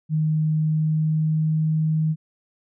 sine tone with pitch glide, 155.56 to 157 Hz, D#3 to D#3, 0 to +16 cents, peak -18 dBFS, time 0.09-2.16 s, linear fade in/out 50 ms, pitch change +16 cents, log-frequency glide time 0.54-1.75 s, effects none

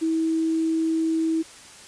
sine tone with quantisation, 323.2 Hz, E4, 34 cents flat, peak -20 dBFS, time 0.01-1.43 s, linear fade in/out 20 ms, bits 8, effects white hiss -45 dBFS RMS until 1.87 s + resampled to 22050 Hz

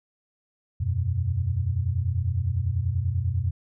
sine chord, E suspended second, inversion none, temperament equal, 82.41 / 92.5 / 123.47 Hz, E2 / F#2 / B2, 0 / 0 / 0 cents, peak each -29 / -25 / -28 dBFS, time 0.8-3.51 s, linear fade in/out 10 ms, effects none

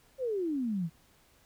sine exponential sweep, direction down, 548 to 155.1 Hz, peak -29 dBFS, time 0.18-0.9 s, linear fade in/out 50 ms, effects pink hiss -64 dBFS RMS until 1.45 s

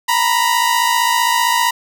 sawtooth tone pair together, 932.3 / 987.7 Hz, A#5 / B5, 0 / 0 cents, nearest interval minor second, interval 100 cents, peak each -12 dBFS, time 0.08-1.71 s, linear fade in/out 10 ms, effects none

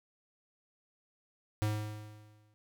square tone with exponential decay, 106.3 Hz, G#2, 41 cents sharp, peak -28 dBFS, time 1.62-2.54 s, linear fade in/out 0 ms, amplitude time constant 200 ms, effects none

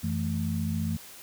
sine tone cluster, 91.3 / 165.3 / 219.8 Hz, F#2 / E3 / A3, -23 / +5 / -2 cents, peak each -31 dBFS, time 0.03-0.97 s, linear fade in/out 10 ms, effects white hiss -47 dBFS RMS until 1.22 s

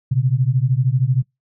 sine beating tone pair, 122.8 / 135.8 Hz, B2 / C#3, -9 / -35 cents, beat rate 13 Hz, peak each -17 dBFS, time 0.11-1.23 s, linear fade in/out 10 ms, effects noise-tail reverb RT60 0.2 s tail -26 dB re dry

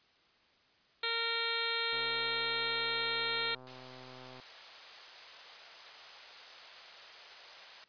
harmonic tone, 461.4 Hz, A#4, 18 cents flat, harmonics 1 / 2 / 3 / 4 / 5 / 6 / 7 / 8 / 9, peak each -42 / -45 / -39 / -41 / -39 / -45 / -41 / -39 / -39 dBFS, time 1.03-3.55 s, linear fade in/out 5 ms
click train, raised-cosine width 1 ms, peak -39 dBFS, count 317, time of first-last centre 1.93-4.399 s, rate 128 Hz
white high-pass noise, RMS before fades -49 dBFS, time 3.67-7.84 s, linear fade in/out 0 ms, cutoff 490 Hz, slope 24 dB/octave
effects white hiss -67 dBFS RMS until 7.88 s + resampled to 11025 Hz

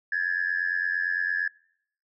sine tone with amplitude modulation, 1700 Hz, G#6, 40 cents sharp, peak -19 dBFS, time 0.12-1.48 s, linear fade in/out 5 ms, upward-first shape sine, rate 88.8 Hz, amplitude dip 90%, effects noise-tail reverb RT60 0.7 s tail -25 dB re dry + tanh soft clip ceiling -17 dBFS

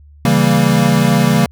square chord, C# diminished seventh, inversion none, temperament equal with one note detuned, 138.59 / 164.81 / 196 / 232.1 Hz, C#3 / E3 / G3 / Bb3, 0 / 0 / 0 / -7 cents, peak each -16 dBFS, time 0.25-1.46 s, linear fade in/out 2 ms, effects added 73 Hz sine -39 dBFS peak until 1.51 s

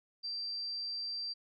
sine tone, 4699 Hz, D8, in tune, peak -36 dBFS, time 0.23-1.34 s, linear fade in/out 20 ms, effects none

